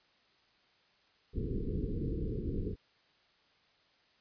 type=low-pass noise; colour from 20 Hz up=pink; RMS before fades=-35 dBFS; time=1.33-2.76 s; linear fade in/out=50 ms; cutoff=470 Hz; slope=96 dB/octave; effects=white hiss -68 dBFS RMS until 4.2 s + resampled to 11025 Hz